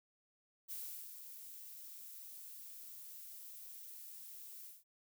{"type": "noise with ADSR envelope", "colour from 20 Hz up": "violet", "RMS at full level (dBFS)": -44, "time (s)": [0.68, 4.84], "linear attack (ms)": 32, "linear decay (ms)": 400, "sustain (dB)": -8, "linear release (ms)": 180, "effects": []}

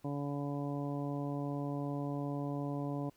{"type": "harmonic tone", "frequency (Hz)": 142.7, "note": "D3", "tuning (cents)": -49, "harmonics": [1, 2, 3, 4, 5, 6, 7], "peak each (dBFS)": [-38, -38, -46, -45, -47, -54, -49], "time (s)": [0.04, 3.1], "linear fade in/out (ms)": 10, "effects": ["pink hiss -69 dBFS RMS until 3.16 s"]}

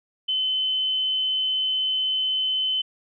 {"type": "tone", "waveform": "sine", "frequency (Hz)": 3048, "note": "G7", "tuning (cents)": -49, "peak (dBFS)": -21, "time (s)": [0.28, 2.82], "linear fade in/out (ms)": 10, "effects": []}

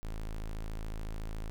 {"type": "tone", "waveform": "square", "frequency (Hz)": 26.94, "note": "A0", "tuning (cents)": -36, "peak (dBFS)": -36, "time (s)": [0.03, 1.5], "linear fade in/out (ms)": 0, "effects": []}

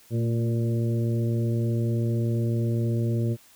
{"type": "harmonic tone with a mistuned harmonic", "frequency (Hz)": 116.54, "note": "A#2", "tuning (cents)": 0, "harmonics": [1, 2, 3, 4, 5], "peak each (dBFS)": [-23, -30, -32, -38, -40], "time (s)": [0.1, 3.37], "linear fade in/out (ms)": 50, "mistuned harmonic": 2, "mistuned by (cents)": -31, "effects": ["white hiss -55 dBFS RMS until 3.55 s"]}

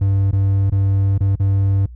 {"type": "tone with dropouts", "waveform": "triangle", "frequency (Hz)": 98, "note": "G2", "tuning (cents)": 0, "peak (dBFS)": -11, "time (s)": [0.01, 1.86], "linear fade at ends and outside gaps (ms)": 5, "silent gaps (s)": [[0.312, 0.328], [0.7, 0.72], [1.18, 1.206], [1.356, 1.398]], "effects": ["noise-tail reverb RT60 0.1 s tail -26 dB re dry", "added 60 Hz sine -33 dBFS peak until 1.95 s"]}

